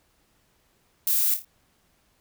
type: noise with echo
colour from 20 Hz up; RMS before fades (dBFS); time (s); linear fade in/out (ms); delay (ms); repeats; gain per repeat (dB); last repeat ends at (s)
violet; -23; 1.07-1.34; 2; 27; 4; -7; 1.448
effects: pink hiss -66 dBFS RMS until 2.2 s